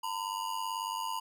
square ring-modulated tone, 961 Hz, B5, 48 cents flat, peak -31 dBFS, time 0.03-1.2 s, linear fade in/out 10 ms, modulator 49.1 Hz, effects none

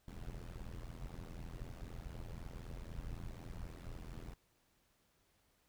brown noise with amplitude modulation, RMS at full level -43 dBFS, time 0.08-4.34 s, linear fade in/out 2 ms, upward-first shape sine, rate 84 Hz, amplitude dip 95%, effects pink hiss -75 dBFS RMS until 5.68 s

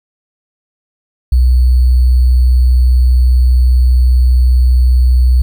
sine tone with sample-and-hold, 62.5 Hz, B1, 21 cents sharp, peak -5 dBFS, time 1.32-5.42 s, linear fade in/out 5 ms, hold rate 4410 Hz, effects none

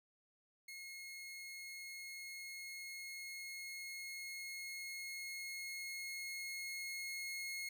sawtooth tone with level ramp, 2161 Hz, C#7, 45 cents flat, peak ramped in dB -45 to -38 dBFS, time 0.68-7.69 s, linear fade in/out 5 ms, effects none

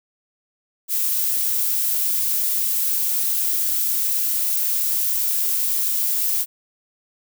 violet noise, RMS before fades -21 dBFS, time 0.88-6.46 s, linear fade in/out 50 ms, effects none

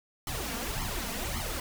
pink noise with flanger, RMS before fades -34 dBFS, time 0.27-1.6 s, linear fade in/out 2 ms, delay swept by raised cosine 0.93 to 4.43 ms, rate 1.8 Hz, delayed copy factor +1, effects none

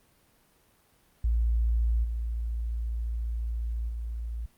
sine tone with level steps, 57.2 Hz, A#1, 32 cents flat, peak -22 / -28 / -31 dBFS, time 1.24-4.46 s, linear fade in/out 5 ms, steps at 2.03 / 3.88 s, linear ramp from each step 20 ms, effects pink hiss -64 dBFS RMS until 4.57 s + Opus 32 kbps

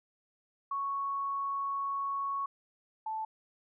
sine tone pair in turn, 1108.7 / 876.9 Hz, C#6 / A5, 0 / -6 cents, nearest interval major third, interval 406 cents, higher first, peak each -31 / -33 dBFS, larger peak first, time 0.71-2.46 / 3.06-3.25 s, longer first, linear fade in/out 5 ms, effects none

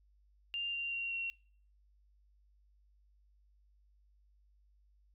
sine tone with pitch steps, 2794 / 2775 / 2756 / 2737 Hz, F7 / F7 / F7 / F7, 0 / -12 / -24 / -36 cents, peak -35 dBFS, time 0.54-1.3 s, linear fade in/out 0 ms, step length 190 ms, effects noise-tail reverb RT60 0.5 s tail -24 dB re dry + added 50 Hz sine -65 dBFS peak until 5.14 s

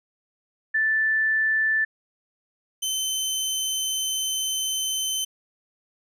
sine / 20% pulse tone pair in turn, 1760 / 3072 Hz, A6 / G7, 0 / -36 cents, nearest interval minor seventh, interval 964 cents, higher second, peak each -19 dBFS, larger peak neither, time 0.74-1.85 / 2.82-5.25 s, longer second, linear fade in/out 10 ms, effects none

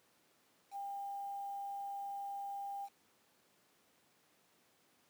sine tone with quantisation, 799 Hz, G5, 33 cents sharp, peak -40 dBFS, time 0.71-2.89 s, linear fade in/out 50 ms, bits 10, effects pink hiss -71 dBFS RMS until 5.09 s + high-pass 200 Hz 12 dB/octave

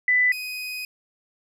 sine / 30% pulse tone pair in turn, 1993 / 2502 Hz, B6 / D#7, +15 / +9 cents, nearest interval major third, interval 394 cents, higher second, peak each -16 / -27 dBFS, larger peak first, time 0.08-0.32 / 0.32-0.85 s, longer second, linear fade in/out 2 ms, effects none

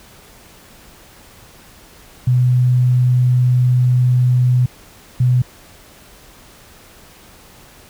sine tone bursts at uneven times, 125.1 Hz, B2, 23 cents sharp, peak -10 dBFS, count 2, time 2.27-4.66 / 5.2-5.42 s, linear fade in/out 5 ms, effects pink hiss -44 dBFS RMS until 7.89 s

